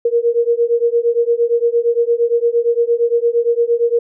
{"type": "beating tone pair", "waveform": "sine", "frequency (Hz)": [466.2, 474.9], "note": ["A#4", "A#4"], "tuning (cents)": [0, 32], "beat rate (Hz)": 8.7, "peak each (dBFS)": -15, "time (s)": [0.05, 3.99], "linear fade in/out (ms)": 5, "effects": []}